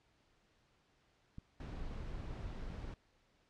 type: click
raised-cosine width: 5 ms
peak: -35 dBFS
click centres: 1.384 s
type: noise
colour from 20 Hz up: brown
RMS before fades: -44 dBFS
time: 1.6-2.94 s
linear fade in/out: 2 ms
effects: pink hiss -73 dBFS RMS until 3.49 s + low-pass 5000 Hz 12 dB/octave